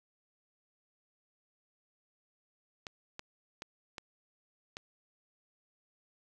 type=clicks; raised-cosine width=0.2 ms; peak=-24 dBFS; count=5; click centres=2.868 / 3.194 / 3.621 / 3.982 / 4.769 s; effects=none